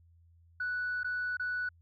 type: tone with dropouts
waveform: sine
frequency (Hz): 1480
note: F#6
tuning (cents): 0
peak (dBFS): -30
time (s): 0.6-1.69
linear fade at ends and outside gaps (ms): 5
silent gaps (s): 1.033-1.044 / 1.37-1.396
effects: tanh soft clip ceiling -28 dBFS + added 84 Hz sine -59 dBFS peak until 1.81 s